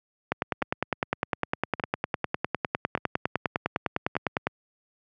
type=two click trains; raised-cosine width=0.5 ms; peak=-9 / -15 dBFS; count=42 / 4; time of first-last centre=0.32-4.47 / 0.62-4.154 s; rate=9.88 / 0.849 Hz; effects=high-pass 100 Hz 12 dB/octave